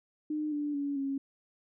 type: tone with pitch steps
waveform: sine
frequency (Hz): 303.7 / 293.5 / 283.7 / 274.2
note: D#4 / D4 / C#4 / C#4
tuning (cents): -42 / -1 / +40 / -19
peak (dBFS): -30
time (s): 0.3-1.18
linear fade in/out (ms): 5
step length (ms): 220
effects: none